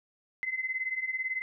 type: beating tone pair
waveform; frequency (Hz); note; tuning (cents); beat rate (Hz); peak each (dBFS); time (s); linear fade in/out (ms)
sine; 2036 / 2054; C7 / C7; -48 / -33; 18; -35 / -32; 0.43-1.42; 0
effects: none